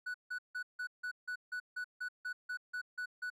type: tone bursts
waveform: triangle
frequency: 1480 Hz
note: F#6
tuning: in tune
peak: -35 dBFS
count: 14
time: 0.06-3.302 s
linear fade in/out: 10 ms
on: 83 ms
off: 160 ms
effects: none